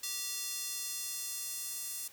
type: tone with high-pass filter sweep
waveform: square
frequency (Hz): 389.5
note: G4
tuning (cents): -11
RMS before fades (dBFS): -39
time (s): 0.03-2.08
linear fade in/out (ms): 5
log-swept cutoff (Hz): 5000 to 8000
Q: 0.95
effects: white hiss -57 dBFS RMS until 2.12 s